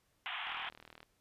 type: band-pass noise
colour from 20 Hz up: white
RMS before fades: -41 dBFS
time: 0.26-0.69 s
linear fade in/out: 0 ms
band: 700 to 3400 Hz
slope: 96 dB/octave
type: click train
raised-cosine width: 0.3 ms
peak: -36 dBFS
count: 23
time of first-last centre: 0.47-1.03 s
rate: 39.3 Hz
effects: pink hiss -75 dBFS RMS until 1.2 s + resampled to 32000 Hz